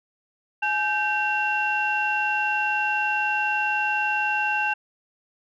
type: tone cluster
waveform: sine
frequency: 844 / 1558 / 2734 Hz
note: G#5 / G6 / F7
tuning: +28 / -11 / -37 cents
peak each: -25 dBFS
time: 0.62-4.74 s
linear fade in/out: 10 ms
effects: tanh soft clip ceiling -13 dBFS